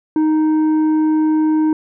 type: tone with tanh clipping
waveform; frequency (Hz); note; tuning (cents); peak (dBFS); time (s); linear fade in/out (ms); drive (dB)
sine; 311.1; D#4; 0; -13; 0.16-1.73; 2; 6
effects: none